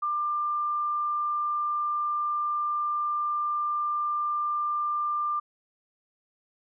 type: tone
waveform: sine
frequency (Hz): 1192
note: D6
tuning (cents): +25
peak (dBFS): -25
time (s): 0.02-5.4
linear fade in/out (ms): 10
effects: none